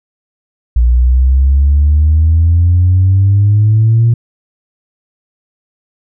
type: exponential sweep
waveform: sine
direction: up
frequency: 58.4 to 118 Hz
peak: -4 dBFS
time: 0.76-4.14 s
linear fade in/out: 5 ms
effects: tanh soft clip ceiling -2 dBFS